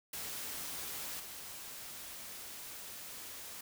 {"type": "noise with level steps", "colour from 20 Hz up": "white", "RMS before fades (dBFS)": [-42, -47], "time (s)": [0.13, 3.61], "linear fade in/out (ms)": 5, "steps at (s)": 1.19, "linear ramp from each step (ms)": 10, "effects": []}